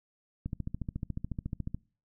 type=click train; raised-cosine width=5 ms; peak=-22 dBFS; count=19; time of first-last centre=0.46-1.746 s; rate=14 Hz; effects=noise-tail reverb RT60 0.4 s tail -24 dB re dry